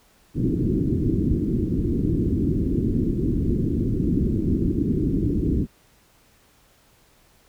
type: low-pass noise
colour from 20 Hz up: white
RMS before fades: -22 dBFS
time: 0.34-5.67 s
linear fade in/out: 50 ms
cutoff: 350 Hz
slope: 48 dB/octave
effects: pink hiss -58 dBFS RMS until 7.48 s